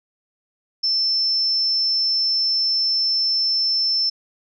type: tone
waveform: sine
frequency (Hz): 5320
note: E8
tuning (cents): +15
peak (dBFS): -17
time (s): 0.83-4.1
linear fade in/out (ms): 10
effects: none